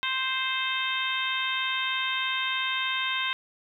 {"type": "harmonic tone", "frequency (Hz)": 523.3, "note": "C5", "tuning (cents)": 0, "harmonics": [2, 3, 4, 5, 6, 7], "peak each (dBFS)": [-33, -33, -33, -33, -33, -33], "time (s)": [0.03, 3.33], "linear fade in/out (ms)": 0, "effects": ["10-bit"]}